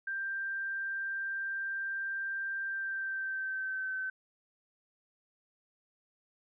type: tone with pitch glide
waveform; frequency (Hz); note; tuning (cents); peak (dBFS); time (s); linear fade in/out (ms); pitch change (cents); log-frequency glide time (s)
sine; 1580 to 1533.2; G6 to G6; +13 to -39; -33; 0.07-4.1; 5; -52; 2.65-3.94
effects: none